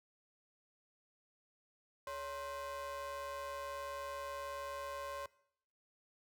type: ring-modulated tone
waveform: square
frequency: 246.9 Hz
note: B3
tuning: in tune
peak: -39 dBFS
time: 2.07-5.26 s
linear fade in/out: 2 ms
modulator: 810 Hz
effects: noise-tail reverb RT60 0.7 s tail -21 dB re dry + high-pass 100 Hz 12 dB/octave